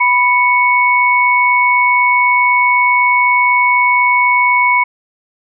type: tone pair together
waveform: sine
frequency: 987.8 / 2218 Hz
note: B5 / C#7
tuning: 0 / 0 cents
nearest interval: octave + major second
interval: 1400 cents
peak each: -11 dBFS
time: 0-4.84 s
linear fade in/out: 10 ms
effects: none